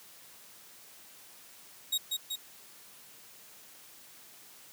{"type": "tone with echo", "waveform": "sawtooth", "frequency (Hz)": 3778, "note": "A#7", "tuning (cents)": 22, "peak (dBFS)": -24, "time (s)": [1.92, 1.98], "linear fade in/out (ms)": 10, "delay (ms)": 190, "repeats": 2, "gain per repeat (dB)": -3, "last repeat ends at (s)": 2.36, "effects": ["white hiss -54 dBFS RMS until 4.72 s", "high-pass 100 Hz 12 dB/octave"]}